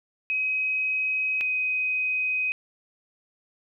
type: tone pair in turn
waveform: sine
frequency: 2533 / 2514 Hz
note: D#7 / D#7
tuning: +30 / +17 cents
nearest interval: unison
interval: 13 cents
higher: first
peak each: -23 dBFS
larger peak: neither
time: 0.3-1.41 / 1.41-2.52 s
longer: neither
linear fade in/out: 0 ms
effects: none